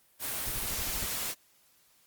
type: noise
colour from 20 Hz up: white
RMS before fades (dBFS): -34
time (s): 0.19-1.35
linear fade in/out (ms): 50
type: noise bursts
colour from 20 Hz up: brown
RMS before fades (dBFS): -38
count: 8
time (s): 0.46-1.066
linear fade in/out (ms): 10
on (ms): 53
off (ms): 26
effects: white hiss -65 dBFS RMS until 2.06 s + Opus 32 kbps